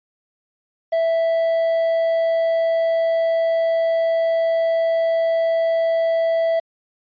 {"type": "tone with quantisation", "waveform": "triangle", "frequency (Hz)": 659.3, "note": "E5", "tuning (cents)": 0, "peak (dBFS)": -14, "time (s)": [0.92, 6.6], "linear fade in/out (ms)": 10, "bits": 7, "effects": ["resampled to 11025 Hz"]}